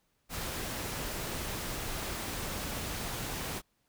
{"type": "noise", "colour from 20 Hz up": "pink", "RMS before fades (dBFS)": -37, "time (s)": [0.29, 3.62], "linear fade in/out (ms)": 50, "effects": ["pink hiss -75 dBFS RMS until 3.88 s"]}